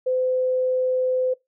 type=tone; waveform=sine; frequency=511 Hz; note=C5; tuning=41 cents flat; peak=-19 dBFS; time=0.06-1.34 s; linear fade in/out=10 ms; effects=noise-tail reverb RT60 0.2 s tail -23 dB re dry